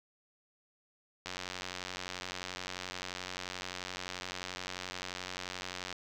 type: click train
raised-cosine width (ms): 0.2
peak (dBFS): -21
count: 428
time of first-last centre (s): 1.26-5.927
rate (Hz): 91.5
effects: 9-bit